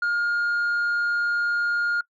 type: tone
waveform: sine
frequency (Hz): 1418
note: F6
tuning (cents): +26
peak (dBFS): -18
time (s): 0.02-2.01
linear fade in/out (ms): 5
effects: noise-tail reverb RT60 0.1 s tail -24 dB re dry + tanh soft clip ceiling -20 dBFS